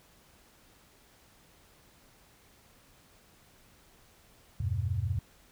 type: chord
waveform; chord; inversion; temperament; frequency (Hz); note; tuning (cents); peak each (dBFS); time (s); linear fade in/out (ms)
sine; E minor; none; equal; 82.41 / 98 / 123.47; E2 / G2 / B2; 0 / 0 / 0; -34 / -31 / -34; 4.6-5.19; 5
effects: pink hiss -61 dBFS RMS until 5.51 s